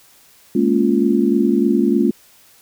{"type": "chord", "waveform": "sine", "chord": "Bb minor seventh", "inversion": "third", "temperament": "just", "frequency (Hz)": [209.8, 233.1, 279.7, 349.6], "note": ["Ab3", "Bb3", "Db4", "F4"], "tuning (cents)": [18, 0, 16, 2], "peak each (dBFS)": -18, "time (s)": [0.55, 2.11], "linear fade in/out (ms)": 5, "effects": ["white hiss -50 dBFS RMS until 2.61 s"]}